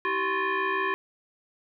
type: tone with frequency modulation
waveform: sine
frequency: 320.5 Hz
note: E4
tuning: 49 cents flat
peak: -24 dBFS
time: 0.05-0.94 s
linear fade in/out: 0 ms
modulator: 707 Hz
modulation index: 2.7
effects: none